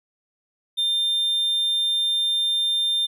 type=tone; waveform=triangle; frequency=3600 Hz; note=A7; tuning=39 cents sharp; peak=-18 dBFS; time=0.77-3.07 s; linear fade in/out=20 ms; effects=none